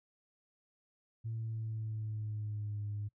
sine tone with pitch glide, 113 to 103.62 Hz, A2 to G#2, +47 to -3 cents, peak -35 dBFS, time 1.24-3.09 s, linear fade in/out 20 ms, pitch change -150 cents, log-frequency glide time 1.34-2.82 s, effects noise-tail reverb RT60 0.1 s tail -24 dB re dry + tanh soft clip ceiling -32 dBFS

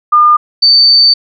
sine tone pair in turn, 1209 / 4565 Hz, D6 / D8, +50 / -50 cents, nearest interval octave + major seventh, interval 2300 cents, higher second, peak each -3 dBFS, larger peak neither, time 0.12-0.37 / 0.62-1.14 s, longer second, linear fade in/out 10 ms, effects none

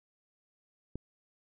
click, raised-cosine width 3 ms, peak -25 dBFS, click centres 0.956 s, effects none

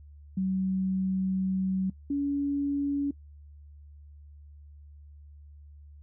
sine tone pair in turn, 189 / 283.2 Hz, F#3 / C#4, +37 / +37 cents, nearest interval perfect fifth, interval 700 cents, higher second, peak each -25 dBFS, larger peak neither, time 0.37-1.9 / 2.1-3.11 s, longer first, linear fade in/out 5 ms, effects noise-tail reverb RT60 0.1 s tail -21 dB re dry + added 73 Hz sine -47 dBFS peak until 6.02 s

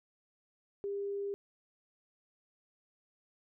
sine tone, 400.9 Hz, G4, 39 cents sharp, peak -34 dBFS, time 0.84-1.34 s, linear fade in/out 0 ms, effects none

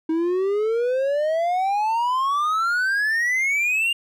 triangle exponential sweep, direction up, 315.8 to 2829 Hz, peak -17 dBFS, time 0.09-3.93 s, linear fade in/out 5 ms, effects none

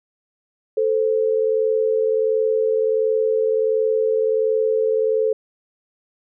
sine tone pair together, 440 / 521.4 Hz, A4 / C5, 0 / -6 cents, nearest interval minor third, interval 294 cents, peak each -17 / -22 dBFS, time 0.77-5.33 s, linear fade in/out 5 ms, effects none

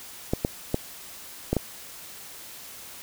clicks, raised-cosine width 2 ms, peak -9 dBFS, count 5, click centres 0.335 / 0.449 / 0.744 / 1.53 / 1.567 s, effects white hiss -43 dBFS RMS until 3.02 s

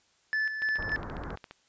triangle tone with tremolo, 1742 Hz, A6, 18 cents flat, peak -24 dBFS, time 0.33-0.96 s, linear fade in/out 0 ms, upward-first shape square, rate 3.4 Hz, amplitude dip 55%
click train, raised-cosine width 0.3 ms, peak -27 dBFS, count 14, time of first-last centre 0.62-1.51 s, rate 14.6 Hz
pink low-pass noise, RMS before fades -38 dBFS, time 0.78-1.36 s, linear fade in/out 10 ms, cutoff 1700 Hz, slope 48 dB/octave
effects white hiss -67 dBFS RMS until 1.68 s + resampled to 16000 Hz

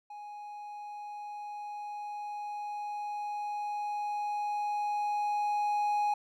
triangle tone with level ramp, 830.6 Hz, G#5, in tune, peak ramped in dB -40 to -24 dBFS, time 0.1-6.14 s, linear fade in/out 5 ms, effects none

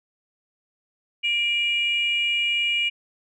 sine tone pair together, 2367 / 2878 Hz, D7 / F#7, +13 / -49 cents, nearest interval minor third, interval 338 cents, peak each -22 dBFS, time 1.23-2.9 s, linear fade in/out 20 ms, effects tanh soft clip ceiling -14 dBFS

